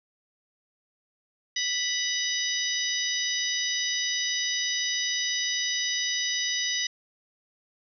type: harmonic tone with a mistuned harmonic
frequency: 987.8 Hz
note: B5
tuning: in tune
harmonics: 2 / 3 / 4 / 5 / 6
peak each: -32 / -32 / -32 / -32 / -32 dBFS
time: 1.56-6.87 s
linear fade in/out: 5 ms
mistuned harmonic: 4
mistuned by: -76 cents
effects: none